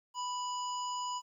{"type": "harmonic tone with a mistuned harmonic", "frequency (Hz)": 991, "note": "B5", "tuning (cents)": 6, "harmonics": [1, 3, 5, 7], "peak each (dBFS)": [-35, -45, -48, -45], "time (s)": [0.14, 1.22], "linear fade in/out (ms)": 50, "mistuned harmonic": 3, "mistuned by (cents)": -18, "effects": ["12-bit"]}